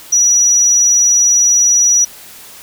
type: tone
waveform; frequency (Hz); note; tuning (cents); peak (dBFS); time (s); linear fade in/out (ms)
sine; 5840; F#8; -24; -7; 0.12-2.05; 10
effects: white hiss -36 dBFS RMS until 2.62 s